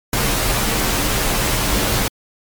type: noise with comb filter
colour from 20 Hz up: pink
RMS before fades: -18 dBFS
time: 0.13-2.08 s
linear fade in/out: 2 ms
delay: 12 ms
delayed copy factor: -0.55
effects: MP3 96 kbps